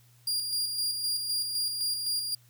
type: tone with tremolo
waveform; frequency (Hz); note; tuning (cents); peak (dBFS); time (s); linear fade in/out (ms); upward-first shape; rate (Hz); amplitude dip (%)
sawtooth; 4809; D8; +40; -24; 0.27-2.35; 5; square; 3.9; 40
effects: added 120 Hz sine -58 dBFS peak until 2.49 s + white hiss -64 dBFS RMS until 2.49 s